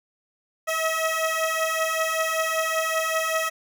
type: beating tone pair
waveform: 15% pulse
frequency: 639 / 644.2 Hz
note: D#5 / E5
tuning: +46 / -40 cents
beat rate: 5.2 Hz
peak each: -21 / -18 dBFS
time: 0.67-3.5 s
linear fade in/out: 20 ms
effects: none